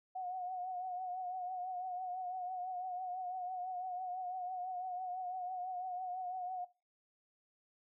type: tone with vibrato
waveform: sine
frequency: 733 Hz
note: F#5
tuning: 16 cents flat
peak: -38 dBFS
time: 0.15-6.65 s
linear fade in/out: 10 ms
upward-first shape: triangle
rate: 6 Hz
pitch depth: 55 cents each way
effects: noise-tail reverb RT60 0.3 s tail -20 dB re dry